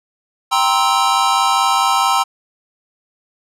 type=chord; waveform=square; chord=C dominant seventh; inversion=second; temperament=just; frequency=784.9 / 941.9 / 1046.5 / 1308.1 Hz; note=G5 / Bb5 / C6 / E6; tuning=+2 / +18 / 0 / -14 cents; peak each=-19 dBFS; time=0.51-2.24 s; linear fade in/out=20 ms; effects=low-pass 10000 Hz 12 dB/octave